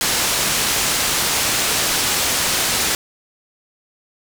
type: low-pass noise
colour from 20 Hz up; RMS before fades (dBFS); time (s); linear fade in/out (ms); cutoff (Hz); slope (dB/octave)
white; -19; 0.01-2.95; 0; 8800; 12
effects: none